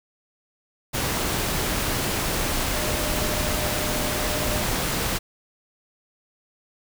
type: tone in noise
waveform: sine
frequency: 606 Hz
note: D#5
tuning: 46 cents flat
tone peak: -32 dBFS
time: 2.73-4.64 s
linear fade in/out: 20 ms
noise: pink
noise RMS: -25 dBFS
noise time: 0.93-5.19 s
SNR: -10 dB
effects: none